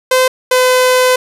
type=tone pair in turn; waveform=sawtooth; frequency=514 / 507.5 Hz; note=C5 / B4; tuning=-31 / +47 cents; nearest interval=unison; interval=22 cents; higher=first; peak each=-4 dBFS; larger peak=neither; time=0.11-0.28 / 0.51-1.16 s; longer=second; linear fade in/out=5 ms; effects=resampled to 32000 Hz + 7-bit